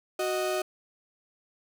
35% pulse tone pair together, 370 / 622.3 Hz, F#4 / D#5, 0 / 0 cents, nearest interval major sixth, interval 900 cents, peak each -28 dBFS, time 0.19-0.62 s, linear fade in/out 5 ms, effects none

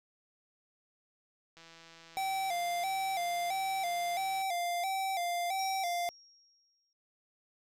click train, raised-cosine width 0.2 ms, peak -37 dBFS, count 471, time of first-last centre 1.57-4.418 s, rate 165 Hz
square tone with vibrato, 733 Hz, F#5, 16 cents flat, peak -32 dBFS, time 2.17-6.09 s, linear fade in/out 0 ms, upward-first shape square, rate 1.5 Hz, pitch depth 87 cents each way
sine tone with exponential decay, 5588 Hz, F8, in tune, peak -38 dBFS, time 5.59-6.93 s, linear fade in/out 2 ms, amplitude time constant 290 ms
effects none

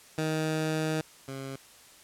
15% pulse tone pair in turn, 156.9 / 135.14 Hz, D#3 / C#3, +15 / -44 cents, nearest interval minor third, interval 259 cents, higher first, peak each -21 / -30 dBFS, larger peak first, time 0.18-1.01 / 1.28-1.56 s, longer first, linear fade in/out 2 ms, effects white hiss -54 dBFS RMS until 2.03 s + low-pass 11000 Hz 12 dB/octave

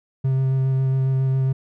triangle tone with vibrato, 132.7 Hz, C3, 25 cents sharp, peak -15 dBFS, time 0.24-1.53 s, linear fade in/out 10 ms, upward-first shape square, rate 7.3 Hz, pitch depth 9 cents each way, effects none

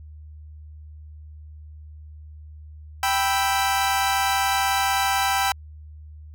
sawtooth chord, E minor, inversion first, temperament equal, 784 / 987.8 / 1318.5 Hz, G5 / B5 / E6, 0 / 0 / 0 cents, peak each -18 / -22 / -24 dBFS, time 3.03-5.52 s, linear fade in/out 2 ms, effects added 76 Hz sine -39 dBFS peak until 6.34 s

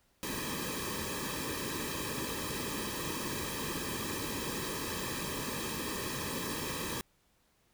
pink noise with comb filter, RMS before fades -37 dBFS, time 0.23-7.01 s, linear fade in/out 0 ms, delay 1.4 ms, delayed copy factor -0.9, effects pink hiss -71 dBFS RMS until 7.73 s

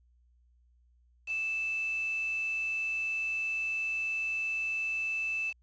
sine tone with quantisation, 2637 Hz, E7, in tune, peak -30 dBFS, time 1.26-5.54 s, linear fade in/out 50 ms, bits 7, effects added 60 Hz sine -62 dBFS peak until 5.62 s + resampled to 16000 Hz

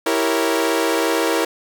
sawtooth chord, E diminished seventh, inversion none, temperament equal, 329.6 / 392 / 466.2 / 554.4 Hz, E4 / G4 / Bb4 / Db5, 0 / 0 / 0 / 0 cents, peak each -17 / -21 / -17 / -21 dBFS, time 0.06-1.45 s, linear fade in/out 5 ms, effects none

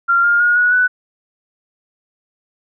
sine tone with pitch steps, 1384 / 1409.8 / 1436.1 / 1462.9 / 1490.2 Hz, F6 / F6 / F6 / F#6 / F#6, -16 / +16 / +48 / -20 / +12 cents, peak -10 dBFS, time 0.08-0.88 s, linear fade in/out 20 ms, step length 160 ms, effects none

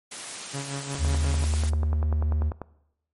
white high-pass noise, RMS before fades -36 dBFS, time 0.11-1.7 s, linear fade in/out 10 ms, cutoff 160 Hz, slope 12 dB/octave
sawtooth tone with tremolo, 139.4 Hz, C#3, 10 cents sharp, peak -25 dBFS, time 0.53-1.45 s, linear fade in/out 20 ms, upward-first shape sine, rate 5.6 Hz, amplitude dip 65%
click train, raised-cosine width 1 ms, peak -19 dBFS, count 18, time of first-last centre 0.95-2.617 s, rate 10.2 Hz
triangle tone, 76.1 Hz, D#2, 38 cents flat, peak -19 dBFS, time 0.98-2.53 s, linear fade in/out 50 ms
effects noise-tail reverb RT60 0.8 s tail -20 dB re dry + MP3 48 kbps

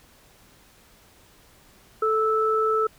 sine tone pair together, 438.3 / 1313.4 Hz, A4 / E6, -7 / -7 cents, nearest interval octave + perfect fifth, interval 1900 cents, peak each -22 dBFS, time 2.02-2.87 s, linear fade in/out 5 ms, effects pink hiss -55 dBFS RMS until 2.98 s

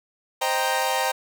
sawtooth chord, C minor seventh, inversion none, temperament equal with one note detuned, 523.3 / 620.1 / 784 / 932.3 Hz, C5 / Eb5 / G5 / Bb5, 0 / -6 / 0 / 0 cents, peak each -24 / -27 / -22 / -22 dBFS, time 0.41-1.12 s, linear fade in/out 10 ms, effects none

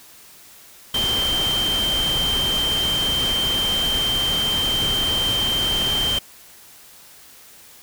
sine tone in noise, 3136 Hz, G7, in tune, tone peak -19 dBFS, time 0.94-6.19 s, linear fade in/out 5 ms, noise pink, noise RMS -27 dBFS, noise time 0.94-6.19 s, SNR +5 dB, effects white hiss -46 dBFS RMS until 7.82 s

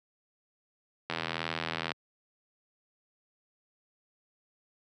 click train, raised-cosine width 0.3 ms, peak -15 dBFS, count 68, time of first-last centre 1.1-1.918 s, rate 81.9 Hz, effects high-pass 100 Hz 12 dB/octave

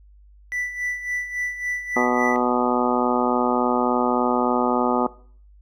triangle tone with tremolo, 1975.5 Hz, B6, in tune, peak -21 dBFS, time 0.52-2.36 s, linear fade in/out 0 ms, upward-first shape sine, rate 3.6 Hz, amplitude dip 70%
harmonic tone, 123.47 Hz, B2, in tune, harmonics 2 / 3 / 4 / 5 / 6 / 7 / 8 / 9 / 10, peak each -23 / -25 / -26 / -28 / -27 / -26 / -32 / -31 / -27 dBFS, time 1.96-5.07 s, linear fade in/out 5 ms
effects noise-tail reverb RT60 0.5 s tail -20 dB re dry + added 50 Hz sine -47 dBFS peak until 5.61 s

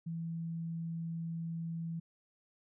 sine tone, 165.6 Hz, E3, 8 cents sharp, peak -36 dBFS, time 0.06-2 s, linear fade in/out 10 ms, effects none

